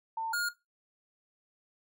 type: tone pair in turn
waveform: sine / square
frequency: 898 / 1425.5 Hz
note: A5 / F6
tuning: +35 / +35 cents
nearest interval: minor sixth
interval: 800 cents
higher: second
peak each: -31 / -29 dBFS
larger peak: second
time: 0.17-0.33 / 0.33-0.49 s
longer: neither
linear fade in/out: 5 ms
effects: noise-tail reverb RT60 0.2 s tail -17 dB re dry